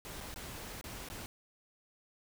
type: noise with dropouts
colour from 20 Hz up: pink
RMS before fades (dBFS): -45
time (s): 0.05-1.26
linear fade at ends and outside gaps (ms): 0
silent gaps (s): 0.205-0.209 / 0.342-0.36 / 0.812-0.841 / 1.087-1.1
effects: none